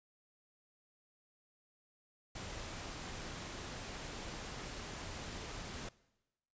pink noise, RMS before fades -45 dBFS, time 2.35-5.89 s, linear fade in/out 5 ms, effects noise-tail reverb RT60 1.0 s tail -21 dB re dry + resampled to 16000 Hz

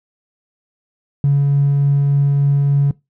triangle tone with tremolo, 141.2 Hz, C#3, 32 cents sharp, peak -6 dBFS, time 1.24-2.91 s, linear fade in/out 2 ms, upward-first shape triangle, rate 3.4 Hz, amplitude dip 25%, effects noise-tail reverb RT60 0.2 s tail -23 dB re dry + tanh soft clip ceiling -8 dBFS

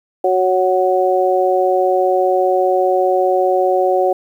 harmonic tone, 185 Hz, F#3, in tune, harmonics 2 / 3 / 4, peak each -16 / -16 / -16 dBFS, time 0.24-4.13 s, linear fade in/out 5 ms, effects 8-bit

